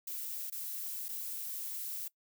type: noise with dropouts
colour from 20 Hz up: violet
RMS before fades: -40 dBFS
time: 0.07-2.08 s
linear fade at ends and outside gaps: 5 ms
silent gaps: 0.5-0.521 / 1.085-1.089 s
effects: noise-tail reverb RT60 0.1 s tail -21 dB re dry